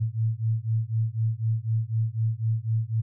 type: beating tone pair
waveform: sine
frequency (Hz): 110 / 114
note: A2 / A#2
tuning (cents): 0 / -38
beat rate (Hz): 4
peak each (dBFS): -26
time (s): 0-3.02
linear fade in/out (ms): 20
effects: none